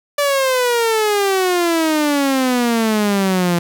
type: exponential sweep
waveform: sawtooth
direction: down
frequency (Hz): 583 to 170.3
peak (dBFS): -10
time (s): 0.18-3.59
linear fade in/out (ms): 5
effects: none